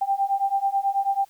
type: beating tone pair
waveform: sine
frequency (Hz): 784 / 793.2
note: G5 / G5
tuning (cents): 0 / +20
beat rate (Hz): 9.2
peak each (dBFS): -24 / -23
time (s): 0.01-1.25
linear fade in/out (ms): 10
effects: white hiss -58 dBFS RMS until 1.29 s